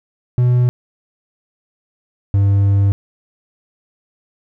triangle tone pair in turn, 123.5 / 99.42 Hz, B2 / G2, 0 / +25 cents, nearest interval major third, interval 375 cents, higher first, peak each -8 dBFS, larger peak neither, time 0.38-0.69 / 2.34-2.92 s, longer second, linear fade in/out 0 ms, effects none

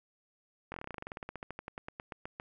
slowing click train, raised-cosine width 0.5 ms, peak -25 dBFS, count 27, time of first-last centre 0.72-2.399 s, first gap 21 ms, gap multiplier 1.08, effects none

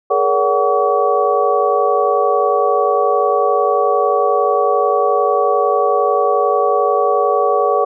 sine tone cluster, 420.3 / 471.5 / 569 / 746 / 1135 Hz, G#4 / A#4 / C#5 / F#5 / C#6, +21 / +20 / +45 / +14 / +41 cents, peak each -18 dBFS, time 0.1-7.85 s, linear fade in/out 10 ms, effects none

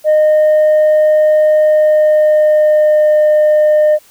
sine tone with pitch glide, 614 to 607.6 Hz, D#5 to D#5, -23 to -41 cents, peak -4 dBFS, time 0.04-3.99 s, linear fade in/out 50 ms, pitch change -18 cents, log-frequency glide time 1.59-3.16 s, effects tanh soft clip ceiling -5 dBFS + white hiss -46 dBFS RMS until 4.1 s

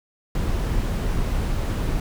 brown noise, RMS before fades -23 dBFS, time 0.35-2 s, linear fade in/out 2 ms, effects none

